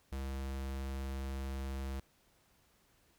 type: tone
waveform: square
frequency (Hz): 67.2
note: C2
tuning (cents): +47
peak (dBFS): -38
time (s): 0.12-2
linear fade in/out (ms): 5
effects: pink hiss -70 dBFS RMS until 3.18 s